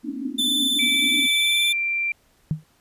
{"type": "band-pass noise", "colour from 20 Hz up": "pink", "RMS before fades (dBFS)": -30, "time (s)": [0.03, 1.28], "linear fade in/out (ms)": 20, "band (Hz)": [240, 300], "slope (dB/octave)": 96}
{"type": "tone with vibrato", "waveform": "45% pulse", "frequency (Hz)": 3520, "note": "A7", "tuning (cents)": 0, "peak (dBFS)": -19, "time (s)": [0.38, 1.73], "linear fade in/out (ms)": 10, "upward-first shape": "triangle", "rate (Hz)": 19, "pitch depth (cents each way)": 32}
{"type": "tone with pitch glide", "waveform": "sine", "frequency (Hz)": [2315, 2360], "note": ["D7", "D7"], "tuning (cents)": [-25, 8], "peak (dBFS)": -21, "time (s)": [0.79, 2.12], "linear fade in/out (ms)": 2, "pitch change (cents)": 33, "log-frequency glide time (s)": [1.34, 1.71]}
{"type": "tone with exponential decay", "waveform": "sine", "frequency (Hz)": 155.3, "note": "D#3", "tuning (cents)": -3, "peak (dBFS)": -16, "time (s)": [2.51, 2.64], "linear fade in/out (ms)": 0, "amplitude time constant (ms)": 28}
{"effects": ["pink hiss -61 dBFS RMS until 2.8 s", "resampled to 32000 Hz"]}